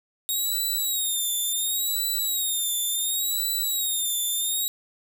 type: tone with vibrato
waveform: 5% pulse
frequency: 3749 Hz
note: A#7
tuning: 9 cents sharp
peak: -17 dBFS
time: 0.29-4.68 s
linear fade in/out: 0 ms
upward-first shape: sine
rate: 0.7 Hz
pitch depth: 100 cents each way
effects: 8-bit